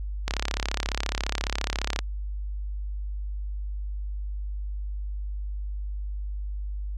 click train, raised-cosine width 0.2 ms, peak -9 dBFS, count 60, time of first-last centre 0.28-1.99 s, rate 34.5 Hz, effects added 50 Hz sine -29 dBFS peak until 6.97 s

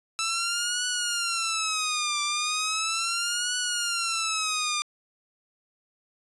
10% pulse tone with vibrato, 1318.5 Hz, E6, in tune, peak -17 dBFS, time 0.19-4.82 s, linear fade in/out 0 ms, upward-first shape triangle, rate 0.37 Hz, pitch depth 200 cents each way, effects resampled to 24000 Hz

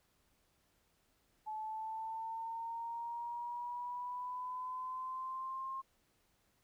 sine linear sweep, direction up, 861 to 1068 Hz, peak -39 dBFS, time 1.46-5.82 s, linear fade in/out 20 ms, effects pink hiss -75 dBFS RMS until 6.63 s

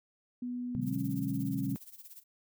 sine tone with pitch glide, 245.9 to 272.8 Hz, B3 to C#4, -7 to -28 cents, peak -34 dBFS, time 0.42-1.75 s, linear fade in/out 5 ms, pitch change +179 cents, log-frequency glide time 0.84-0.95 s
sine chord, G# half-diminished seventh, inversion first, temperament equal, 123.47 / 146.83 / 185 / 207.7 Hz, B2 / D3 / F#3 / G#3, 0 / 0 / 0 / 0 cents, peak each -38 dBFS, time 0.75-1.76 s, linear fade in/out 0 ms
violet noise with tremolo, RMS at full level -48 dBFS, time 0.81-2.24 s, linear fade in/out 50 ms, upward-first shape sine, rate 17 Hz, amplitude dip 80%
effects none

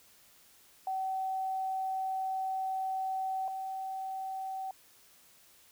sine tone pair in turn, 762 / 765.2 Hz, G5 / G5, -49 / -42 cents, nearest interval unison, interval 7 cents, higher second, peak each -31 / -35 dBFS, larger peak first, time 0.87-3.48 / 3.48-4.71 s, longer first, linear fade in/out 2 ms, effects white hiss -61 dBFS RMS until 5.71 s

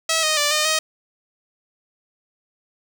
5% pulse tone with pitch steps, 647 / 621 / 587 / 610 / 628 Hz, E5 / D#5 / D5 / D#5 / D#5, -32 / -3 / -1 / -34 / +16 cents, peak -6 dBFS, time 0.09-0.79 s, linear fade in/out 5 ms, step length 140 ms, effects none

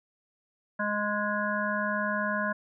harmonic tone, 207.7 Hz, G#3, in tune, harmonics 1 / 3 / 5 / 7 / 8, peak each -33 / -33 / -33 / -33 / -33 dBFS, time 0.79-2.53 s, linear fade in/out 10 ms, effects none

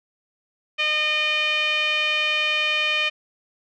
5% pulse tone with low-pass filter, 610 Hz, D#5, 34 cents flat, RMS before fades -22 dBFS, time 0.78-3.1 s, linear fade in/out 20 ms, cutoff 2700 Hz, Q 5.8, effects none

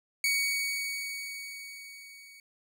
sawtooth tone with level ramp, 2244 Hz, C#7, 21 cents sharp, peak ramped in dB -21 to -47 dBFS, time 0.24-2.4 s, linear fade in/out 2 ms, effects none

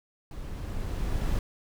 brown noise with level ramp, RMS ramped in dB -38 to -26 dBFS, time 0.31-1.39 s, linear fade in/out 2 ms, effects none

